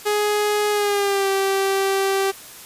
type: tone with pitch glide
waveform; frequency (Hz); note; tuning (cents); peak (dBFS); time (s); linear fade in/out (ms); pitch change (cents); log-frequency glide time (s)
sawtooth; 417.4 to 389.4; G#4 to G4; +9 to -12; -14; 0.05-2.32; 20; -121; 0.71-1.29
effects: white hiss -40 dBFS RMS until 2.65 s + resampled to 32000 Hz